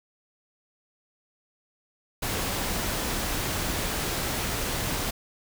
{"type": "noise", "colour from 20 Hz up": "pink", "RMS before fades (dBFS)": -29, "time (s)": [2.22, 5.11], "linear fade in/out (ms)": 10, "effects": []}